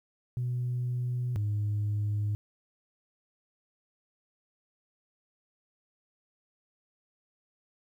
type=tone pair in turn; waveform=sine; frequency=123.47 / 104.09 Hz; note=B2 / G#2; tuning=0 / +4 cents; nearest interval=minor third; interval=296 cents; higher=first; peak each=-27 / -25 dBFS; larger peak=second; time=0.37-1.36 / 1.36-2.35 s; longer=neither; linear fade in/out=0 ms; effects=tanh soft clip ceiling -25 dBFS + 11-bit